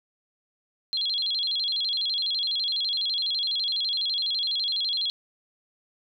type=tone with vibrato; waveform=sine; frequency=3722 Hz; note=A#7; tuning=3 cents flat; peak=-24 dBFS; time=0.93-5.1 s; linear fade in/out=0 ms; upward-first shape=square; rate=12 Hz; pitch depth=190 cents each way; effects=none